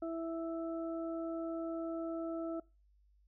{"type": "harmonic tone", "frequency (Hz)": 329.6, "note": "E4", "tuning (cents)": 0, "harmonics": [1, 2, 4], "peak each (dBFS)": [-38, -40, -50], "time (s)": [0.02, 2.6], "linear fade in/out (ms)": 5, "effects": ["noise-tail reverb RT60 0.3 s tail -24 dB re dry", "added 50 Hz sine -65 dBFS peak until 3.27 s"]}